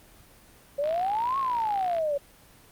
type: exponential two-way sweep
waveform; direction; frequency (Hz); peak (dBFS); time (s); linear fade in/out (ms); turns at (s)
sine; up then down; 554.4 to 1108.7 to 554.4; -24; 0.78-2.18; 10; 1.38
type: click train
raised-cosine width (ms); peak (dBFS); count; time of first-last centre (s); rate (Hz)
0.3; -25; 67; 0.84-1.984; 57.7
effects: pink hiss -54 dBFS RMS until 2.71 s + Opus 24 kbps